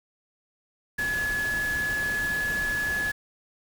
sine tone in noise, 1700 Hz, G#6, 40 cents sharp, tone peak -25 dBFS, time 0.98-3.12 s, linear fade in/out 10 ms, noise pink, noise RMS -36 dBFS, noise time 0.98-3.12 s, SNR +8 dB, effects none

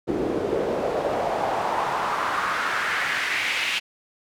pink noise with band-pass filter sweep, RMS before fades -25 dBFS, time 0.07-3.8 s, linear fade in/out 20 ms, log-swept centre 340 to 2700 Hz, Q 2.6, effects none

